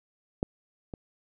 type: clicks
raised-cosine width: 2 ms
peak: -13 / -24 dBFS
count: 2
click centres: 0.429 / 0.938 s
effects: none